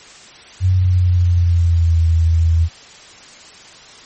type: tone with pitch glide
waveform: sine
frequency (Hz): 92.5 to 82.41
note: F#2 to E2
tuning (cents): 0 to 0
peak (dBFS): -10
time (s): 0.6-2.69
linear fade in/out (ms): 50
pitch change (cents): -200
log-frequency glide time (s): 0.74-2
effects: white hiss -40 dBFS RMS until 4.05 s + MP3 32 kbps